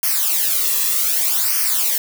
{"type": "noise with flanger", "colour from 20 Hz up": "blue", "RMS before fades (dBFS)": -18, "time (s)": [0.03, 1.98], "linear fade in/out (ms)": 2, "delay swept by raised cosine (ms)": [0.26, 1.36], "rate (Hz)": 0.65, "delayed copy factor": -0.8, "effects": []}